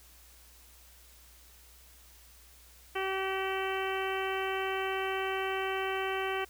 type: harmonic tone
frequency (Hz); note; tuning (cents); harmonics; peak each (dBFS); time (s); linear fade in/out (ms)
383.5; G4; -38; 1 / 2 / 3 / 4 / 5 / 6 / 7 / 8; -34 / -37 / -39 / -40 / -41 / -42 / -42 / -43; 2.95-6.45; 10
effects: added 60 Hz sine -58 dBFS peak until 6.49 s + white hiss -58 dBFS RMS until 6.49 s